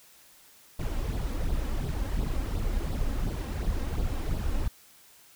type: noise with flanger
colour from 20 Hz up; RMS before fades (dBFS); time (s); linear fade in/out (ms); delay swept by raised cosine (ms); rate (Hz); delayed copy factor
brown; -29; 0.79-4.68; 5; 0.22 to 3.82; 2.8; +0.65
effects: white hiss -56 dBFS RMS until 5.35 s